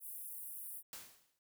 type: high-pass noise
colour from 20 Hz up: pink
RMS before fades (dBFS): -47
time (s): 0-0.83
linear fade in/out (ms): 50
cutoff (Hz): 9800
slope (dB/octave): 48
type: noise with exponential decay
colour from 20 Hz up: white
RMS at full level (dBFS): -46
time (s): 0.93-1.39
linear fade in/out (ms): 1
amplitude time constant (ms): 100
effects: none